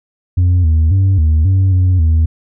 sine tone with pitch steps, 89.4 / 79.5 / 96.2 / 78.1 / 95.3 / 91.6 / 80.2 Hz, F2 / D#2 / G2 / D#2 / G2 / F#2 / E2, +41 / +38 / -32 / +7 / -48 / -17 / -47 cents, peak -5 dBFS, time 0.37-2.26 s, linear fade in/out 10 ms, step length 270 ms, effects tanh soft clip ceiling -7 dBFS

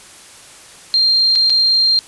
sine tone with dropouts, 4186 Hz, C8, in tune, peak -10 dBFS, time 0.94-1.99 s, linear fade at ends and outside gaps 0 ms, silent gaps 1.353-1.357 / 1.497-1.502 s, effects white hiss -40 dBFS RMS until 2.07 s + resampled to 24000 Hz

